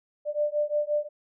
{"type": "beating tone pair", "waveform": "sine", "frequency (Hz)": [591, 596.7], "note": ["D5", "D5"], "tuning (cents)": [11, 27], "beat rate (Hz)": 5.7, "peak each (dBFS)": -27, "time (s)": [0.25, 1.09], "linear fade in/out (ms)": 50, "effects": []}